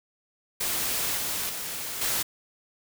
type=noise with level steps; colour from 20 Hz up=white; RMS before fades=-28 / -30 / -34 / -27 dBFS; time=0.6-2.23 s; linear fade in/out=10 ms; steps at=1.17 / 1.49 / 2.01 s; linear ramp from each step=5 ms; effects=none